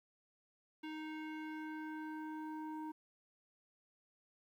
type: tone with low-pass filter sweep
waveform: square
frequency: 311.1 Hz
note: D#4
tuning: in tune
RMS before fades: -45 dBFS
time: 0.83-2.92 s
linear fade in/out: 10 ms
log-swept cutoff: 2800 to 940 Hz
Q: 2
effects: 12-bit